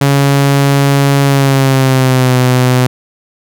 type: tone with pitch glide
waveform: sawtooth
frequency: 139.7 to 126.63 Hz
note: C#3 to B2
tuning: +14 to +44 cents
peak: -3 dBFS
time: 0.01-2.87 s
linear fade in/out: 5 ms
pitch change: -170 cents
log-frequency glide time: 1.23-2.37 s
effects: none